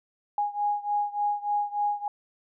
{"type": "beating tone pair", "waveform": "sine", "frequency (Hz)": [824, 827.4], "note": ["G#5", "G#5"], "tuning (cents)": [-14, -7], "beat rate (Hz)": 3.4, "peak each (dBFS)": [-27, -29], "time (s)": [0.38, 2.08], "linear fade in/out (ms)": 2, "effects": []}